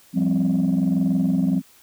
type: chord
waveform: sine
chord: F suspended second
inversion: none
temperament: equal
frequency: 174.61 / 196 / 261.6 Hz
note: F3 / G3 / C4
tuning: 0 / 0 / 0 cents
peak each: -20 dBFS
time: 0.13-1.62 s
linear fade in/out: 50 ms
effects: tanh soft clip ceiling -13 dBFS + white hiss -53 dBFS RMS until 1.82 s